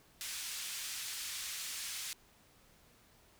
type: band-pass noise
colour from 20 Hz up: white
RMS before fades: -42 dBFS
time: 0.21-2.13 s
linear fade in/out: 0 ms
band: 1900 to 8700 Hz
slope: 12 dB/octave
effects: pink hiss -65 dBFS RMS until 3.39 s